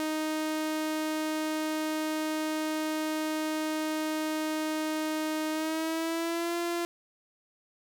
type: tone with pitch glide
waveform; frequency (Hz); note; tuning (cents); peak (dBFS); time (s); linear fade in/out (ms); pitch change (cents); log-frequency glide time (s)
sawtooth; 311.1 to 343.2; D#4 to F4; 0 to -30; -25; 0-6.85; 0; +170; 5.51-6.56
effects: none